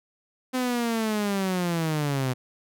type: linear sweep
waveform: sawtooth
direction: down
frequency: 257.9 to 124.8 Hz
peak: -20 dBFS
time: 0.53-2.34 s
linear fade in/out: 20 ms
effects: none